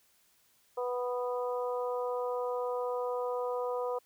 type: harmonic tone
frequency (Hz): 246.9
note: B3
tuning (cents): 0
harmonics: 2 / 3 / 4 / 5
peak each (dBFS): -32 / -41 / -39 / -43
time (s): 0.77-3.99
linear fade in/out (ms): 10
effects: white hiss -68 dBFS RMS until 4.05 s